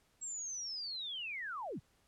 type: linear sweep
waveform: sine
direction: down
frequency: 7670 to 73.42 Hz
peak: -39 dBFS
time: 0.21-1.8 s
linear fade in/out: 20 ms
effects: pink hiss -72 dBFS RMS until 2.07 s + low-pass 12000 Hz 12 dB/octave